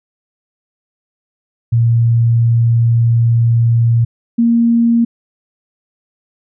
sine tone pair in turn, 116.54 / 233.1 Hz, A#2 / A#3, 0 / 0 cents, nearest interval octave, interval 1200 cents, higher second, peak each -8 dBFS, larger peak neither, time 1.72-4.05 / 4.38-5.05 s, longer first, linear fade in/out 10 ms, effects none

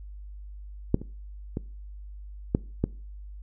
clicks, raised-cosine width 3 ms, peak -7 / -24 / -16 / -8 / -10 dBFS, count 5, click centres 0.944 / 1.016 / 1.571 / 2.549 / 2.84 s, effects noise-tail reverb RT60 0.4 s tail -22 dB re dry + added 50 Hz sine -39 dBFS peak until 3.42 s

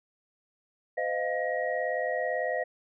sine tone cluster, 509 / 620 / 698 / 1894 Hz, C5 / D#5 / F5 / A#6, -48 / -6 / -1 / +27 cents, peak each -32 / -32 / -33 / -34 dBFS, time 0.97-2.64 s, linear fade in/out 10 ms, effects none

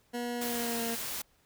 20% pulse tone with pitch glide, 240.9 to 231.2 Hz, B3 to A#3, -43 to -14 cents, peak -28 dBFS, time 0.13-0.96 s, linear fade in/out 20 ms, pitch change -71 cents, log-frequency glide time 0.43-0.83 s
white noise, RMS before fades -37 dBFS, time 0.41-1.22 s, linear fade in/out 5 ms
effects pink hiss -68 dBFS RMS until 1.45 s

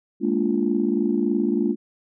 sine chord, Bb dominant seventh, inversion third, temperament just, 209.8 / 233.1 / 291.4 / 349.6 Hz, Ab3 / Bb3 / D4 / F4, +18 / 0 / -13 / +2 cents, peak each -24 dBFS, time 0.2-1.76 s, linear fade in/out 50 ms, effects tanh soft clip ceiling -8 dBFS

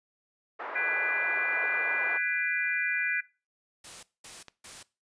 white band-pass noise, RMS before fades -38 dBFS, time 0.59-2.18 s, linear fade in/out 10 ms, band 410 to 1600 Hz, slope 24 dB/octave
sine chord, G# half-diminished seventh, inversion third, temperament just, 1495.1 / 1661.2 / 1993.5 / 2392 Hz, F#6 / G#6 / B6 / D7, +18 / 0 / +16 / +31 cents, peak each -32 dBFS, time 0.75-3.21 s, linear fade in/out 10 ms
white noise bursts, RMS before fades -45 dBFS, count 3, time 3.84-4.83 s, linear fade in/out 5 ms, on 190 ms, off 210 ms
click, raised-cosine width 0.2 ms, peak -27 dBFS, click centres 4.483 s
effects noise-tail reverb RT60 0.3 s tail -20 dB re dry + resampled to 22050 Hz

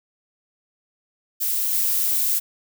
violet noise with level steps, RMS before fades -23 / -21 dBFS, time 1.4-2.4 s, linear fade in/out 20 ms, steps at 1.73 s, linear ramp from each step 5 ms, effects none

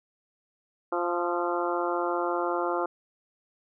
harmonic tone with a mistuned harmonic, 174.6 Hz, F3, in tune, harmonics 2 / 3 / 4 / 5 / 6 / 7 / 8, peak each -30 / -32 / -33 / -34 / -35 / -35 / -36 dBFS, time 0.92-2.86 s, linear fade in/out 5 ms, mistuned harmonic 8, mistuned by -31 cents, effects none

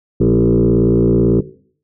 sine tone with frequency modulation, 261.6 Hz, C4, in tune, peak -8 dBFS, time 0.2-1.41 s, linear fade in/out 10 ms, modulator 58.1 Hz, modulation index 3, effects noise-tail reverb RT60 0.5 s tail -17 dB re dry + tanh soft clip ceiling -4 dBFS

